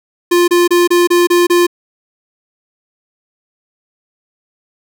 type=tone bursts; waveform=square; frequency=349.8 Hz; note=F4; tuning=3 cents sharp; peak=-8 dBFS; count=7; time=0.31-1.668 s; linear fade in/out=10 ms; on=170 ms; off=28 ms; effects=none